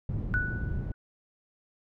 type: low-pass noise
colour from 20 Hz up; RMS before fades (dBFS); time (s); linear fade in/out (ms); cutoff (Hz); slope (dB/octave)
white; -32; 0.09-0.92; 2; 110; 12
type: tone with exponential decay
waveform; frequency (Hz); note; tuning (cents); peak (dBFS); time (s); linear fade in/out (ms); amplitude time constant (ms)
sine; 1480; F#6; 0; -24; 0.34-0.94; 0; 130
effects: none